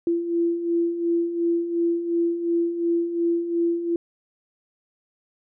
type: beating tone pair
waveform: sine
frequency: 337.5 / 340.3 Hz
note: E4 / F4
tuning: +41 / -45 cents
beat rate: 2.8 Hz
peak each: -28 / -21 dBFS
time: 0.07-3.96 s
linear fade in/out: 2 ms
effects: none